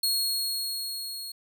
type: tone with level ramp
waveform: sawtooth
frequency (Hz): 4308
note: C8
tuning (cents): +50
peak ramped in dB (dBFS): -20 to -33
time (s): 0.03-1.32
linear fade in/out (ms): 5
effects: none